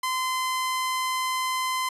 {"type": "tone", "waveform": "sawtooth", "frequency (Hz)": 1030, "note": "C6", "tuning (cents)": -28, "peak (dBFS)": -21, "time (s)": [0.03, 1.89], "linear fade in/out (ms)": 5, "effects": ["resampled to 32000 Hz"]}